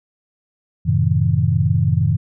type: chord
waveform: sine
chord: F# diminished seventh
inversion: none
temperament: just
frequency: 92.5 / 111 / 133.2 / 159.84 Hz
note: F#2 / A2 / C3 / Eb3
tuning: 0 / +16 / +31 / +47 cents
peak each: -19 dBFS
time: 0.85-2.17 s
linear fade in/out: 20 ms
effects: none